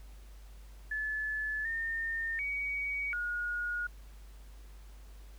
sine tone with pitch steps, 1728 / 1820 / 2256 / 1440 Hz, A6 / A#6 / C#7 / F#6, -32 / -42 / +30 / -47 cents, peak -32 dBFS, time 0.91-3.87 s, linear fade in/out 5 ms, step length 740 ms, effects added 50 Hz sine -48 dBFS peak until 5.38 s + pink hiss -62 dBFS RMS until 5.38 s

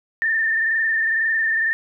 sine tone with frequency modulation, 1797 Hz, A6, 36 cents sharp, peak -17 dBFS, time 0.22-1.73 s, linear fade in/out 0 ms, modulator 22 Hz, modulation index 2, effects none

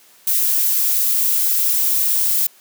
violet noise, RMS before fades -17 dBFS, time 0.27-2.47 s, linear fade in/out 5 ms, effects white hiss -50 dBFS RMS until 2.6 s + high-pass 200 Hz 12 dB/octave

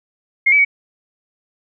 sine tone with pitch steps, 2139 / 2295 / 2248 Hz, C7 / D7 / C#7, +38 / -40 / +24 cents, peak -9 dBFS, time 0.46-0.649 s, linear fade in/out 10 ms, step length 63 ms, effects none

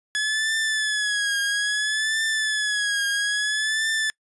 sawtooth tone with vibrato, 1700 Hz, G#6, 40 cents sharp, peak -18 dBFS, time 0.15-4.1 s, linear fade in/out 0 ms, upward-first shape triangle, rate 0.6 Hz, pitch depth 83 cents each way, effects noise-tail reverb RT60 0.1 s tail -26 dB re dry + resampled to 24000 Hz

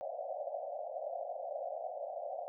white band-pass noise, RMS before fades -41 dBFS, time 0.01-2.48 s, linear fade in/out 0 ms, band 540 to 740 Hz, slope 96 dB/octave, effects none

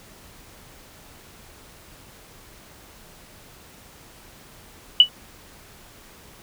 sine tone with exponential decay, 2960 Hz, F#7, in tune, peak -3 dBFS, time 5-5.09 s, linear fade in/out 2 ms, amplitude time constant 18 ms, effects pink hiss -48 dBFS RMS until 6.42 s

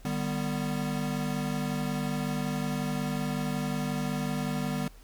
square chord, G major, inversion second, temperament equal with one note detuned, 150.53 / 196 / 246.9 Hz, D3 / G3 / B3, +43 / 0 / 0 cents, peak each -34 dBFS, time 0.05-4.88 s, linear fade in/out 2 ms, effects added 40 Hz sine -49 dBFS peak until 5.03 s + pink hiss -58 dBFS RMS until 5.03 s

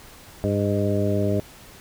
harmonic tone with a mistuned harmonic, 100.7 Hz, G2, 47 cents sharp, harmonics 1 / 2 / 3 / 4 / 5 / 6, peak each -24 / -26 / -28 / -27 / -31 / -27 dBFS, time 0.44-1.4 s, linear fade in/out 0 ms, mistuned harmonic 6, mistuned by +32 cents, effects pink hiss -46 dBFS RMS until 1.8 s

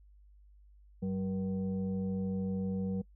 sine tone with frequency modulation, 190 Hz, F#3, 46 cents sharp, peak -31 dBFS, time 1.02-3.02 s, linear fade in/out 10 ms, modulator 287 Hz, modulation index 0.64, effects noise-tail reverb RT60 0.1 s tail -24 dB re dry + added 50 Hz sine -56 dBFS peak until 3.15 s

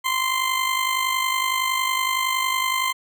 20% pulse tone with amplitude modulation, 1042 Hz, C6, 7 cents flat, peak -13 dBFS, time 0.04-2.93 s, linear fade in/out 20 ms, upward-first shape sine, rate 50.8 Hz, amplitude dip 55%, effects none

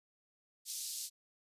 pink band-pass noise, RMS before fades -42 dBFS, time 0.65-1.1 s, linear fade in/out 50 ms, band 4400 to 13000 Hz, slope 24 dB/octave, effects resampled to 32000 Hz

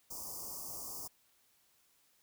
white band-stop noise, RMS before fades -44 dBFS, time 0.1-1.08 s, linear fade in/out 10 ms, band 1200 to 4800 Hz, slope 96 dB/octave, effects white hiss -71 dBFS RMS until 2.22 s

